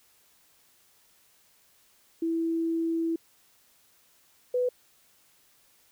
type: tone pair in turn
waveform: sine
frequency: 329.6 / 496.8 Hz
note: E4 / B4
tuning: 0 / +10 cents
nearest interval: perfect fifth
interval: 710 cents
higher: second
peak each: -25 / -23 dBFS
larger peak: second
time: 2.22-3.16 / 4.54-4.69 s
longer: first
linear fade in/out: 5 ms
effects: white hiss -63 dBFS RMS until 5.91 s